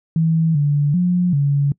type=tone with pitch steps; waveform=sine; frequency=162.3 / 145.2 / 178.5 / 141.9 Hz; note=E3 / D3 / F3 / C#3; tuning=-27 / -19 / +38 / +41 cents; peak=-13 dBFS; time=0.16-1.72 s; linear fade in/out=2 ms; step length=390 ms; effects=noise-tail reverb RT60 0.1 s tail -23 dB re dry